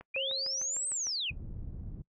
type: click train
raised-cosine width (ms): 0.5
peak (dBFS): -32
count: 8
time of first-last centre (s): 0.01-1.069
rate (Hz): 6.61
type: linear two-way sweep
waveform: sine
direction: up then down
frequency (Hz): 2355 to 8372 to 2355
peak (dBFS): -31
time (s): 0.14-1.31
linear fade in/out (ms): 10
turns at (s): 0.89
type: tone with exponential decay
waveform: sine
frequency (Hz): 538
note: C5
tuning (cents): +48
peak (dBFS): -33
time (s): 0.16-1.18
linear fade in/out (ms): 5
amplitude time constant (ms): 220
type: low-pass noise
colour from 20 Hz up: pink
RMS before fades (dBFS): -41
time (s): 1.3-2.02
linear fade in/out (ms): 5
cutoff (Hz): 160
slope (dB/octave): 12
effects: noise-tail reverb RT60 0.1 s tail -23 dB re dry